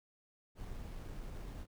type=noise with sample-and-hold; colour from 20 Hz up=brown; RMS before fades=-45 dBFS; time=0.55-1.67 s; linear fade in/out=50 ms; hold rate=7350 Hz; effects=none